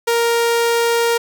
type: tone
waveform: sawtooth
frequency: 467.1 Hz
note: A#4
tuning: 3 cents sharp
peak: -10 dBFS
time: 0.07-1.18 s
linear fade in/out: 10 ms
effects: none